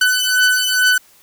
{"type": "beating tone pair", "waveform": "sawtooth", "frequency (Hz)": [1500, 1502.3], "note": ["F#6", "F#6"], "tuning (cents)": [23, 26], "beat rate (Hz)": 2.3, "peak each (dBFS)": -12, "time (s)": [0.01, 0.98], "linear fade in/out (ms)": 5, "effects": ["white hiss -50 dBFS RMS until 1.22 s"]}